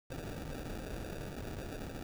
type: noise with sample-and-hold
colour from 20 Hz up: pink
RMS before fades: -42 dBFS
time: 0.1-2.03 s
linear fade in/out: 5 ms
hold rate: 1050 Hz
effects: none

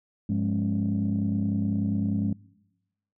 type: tone cluster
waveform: sine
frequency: 101.5 / 177.2 / 207.2 / 274 Hz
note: G#2 / F3 / G#3 / C#4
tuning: -39 / +25 / -4 / -20 cents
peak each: -28 / -31 / -25 / -31 dBFS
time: 0.29-2.33 s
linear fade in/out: 5 ms
effects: noise-tail reverb RT60 1.0 s tail -24 dB re dry + tanh soft clip ceiling -17 dBFS

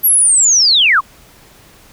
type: linear sweep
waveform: sine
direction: down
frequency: 11840 to 980 Hz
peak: -7 dBFS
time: 0.03-1.01 s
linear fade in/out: 20 ms
effects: pink hiss -44 dBFS RMS until 1.92 s

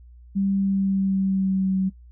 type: tone with pitch glide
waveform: sine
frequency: 196 to 189.65 Hz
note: G3 to F#3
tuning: 0 to +43 cents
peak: -19 dBFS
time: 0.35-1.9 s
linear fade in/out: 20 ms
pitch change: -57 cents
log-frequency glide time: 0.56-1.79 s
effects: noise-tail reverb RT60 0.1 s tail -22 dB re dry + added 60 Hz sine -44 dBFS peak until 2.11 s

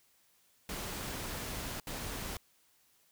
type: noise bursts at uneven times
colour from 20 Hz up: pink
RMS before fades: -40 dBFS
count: 2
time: 0.69-1.8 / 1.87-2.37 s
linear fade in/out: 2 ms
effects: white hiss -69 dBFS RMS until 3.11 s

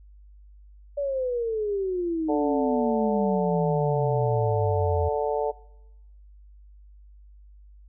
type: exponential sweep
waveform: sine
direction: down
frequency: 579 to 82.41 Hz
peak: -24 dBFS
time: 0.97-5.09 s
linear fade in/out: 10 ms
type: harmonic tone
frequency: 146.83 Hz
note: D3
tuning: in tune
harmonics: 3 / 4 / 5 / 6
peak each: -26 / -28 / -30 / -32 dBFS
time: 2.28-5.52 s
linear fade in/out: 20 ms
effects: noise-tail reverb RT60 0.9 s tail -22 dB re dry + added 50 Hz sine -47 dBFS peak until 7.88 s

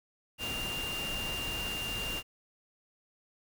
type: tone in noise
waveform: sine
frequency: 2794 Hz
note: F7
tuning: in tune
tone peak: -35 dBFS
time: 0.38-2.23 s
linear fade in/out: 50 ms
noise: pink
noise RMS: -39 dBFS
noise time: 0.38-2.23 s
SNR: +1 dB
effects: none

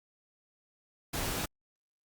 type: noise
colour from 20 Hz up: pink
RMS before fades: -34 dBFS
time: 1.13-1.46 s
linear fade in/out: 10 ms
effects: Opus 48 kbps

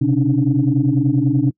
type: tone cluster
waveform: sine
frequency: 126.8 / 137.1 / 277 / 300.8 Hz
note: B2 / C#3 / C#4 / D4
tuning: +46 / -19 / -1 / +42 cents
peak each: -18 dBFS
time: 0.01-1.51 s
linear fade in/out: 10 ms
effects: noise-tail reverb RT60 0.1 s tail -25 dB re dry + tanh soft clip ceiling -4 dBFS

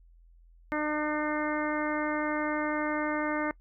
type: harmonic tone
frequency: 302 Hz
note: D4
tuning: 48 cents sharp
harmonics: 1 / 2 / 3 / 4 / 5 / 6 / 7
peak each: -31 / -34 / -36 / -37 / -38 / -39 / -39 dBFS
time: 0.72-3.51 s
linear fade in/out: 0 ms
effects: noise-tail reverb RT60 0.1 s tail -23 dB re dry + added 42 Hz sine -54 dBFS peak until 3.6 s

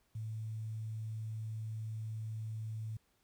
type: tone with quantisation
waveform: sine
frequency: 110 Hz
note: A2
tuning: in tune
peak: -38 dBFS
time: 0.15-2.97 s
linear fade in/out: 5 ms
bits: 11
effects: pink hiss -75 dBFS RMS until 3.23 s

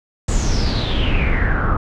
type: noise with low-pass filter sweep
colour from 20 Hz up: brown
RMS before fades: -17 dBFS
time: 0.28-1.77 s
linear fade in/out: 5 ms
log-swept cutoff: 7700 to 1200 Hz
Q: 8
effects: none

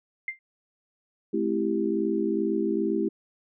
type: tone with exponential decay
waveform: sine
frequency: 2095 Hz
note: C7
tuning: 2 cents sharp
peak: -24 dBFS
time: 0.28-0.39 s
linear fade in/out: 2 ms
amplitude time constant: 23 ms
type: chord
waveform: sine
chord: A minor seventh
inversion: none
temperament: equal with one note detuned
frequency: 214.5 / 261.6 / 329.6 / 392 Hz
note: A3 / C4 / E4 / G4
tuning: -44 / 0 / 0 / 0 cents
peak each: -29 / -33 / -27 / -28 dBFS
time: 1.33-3.09 s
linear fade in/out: 10 ms
effects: none

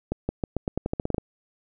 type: accelerating click train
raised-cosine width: 2 ms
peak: -12 dBFS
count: 13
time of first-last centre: 0.12-1.182 s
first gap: 170 ms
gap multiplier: 0.87
effects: none

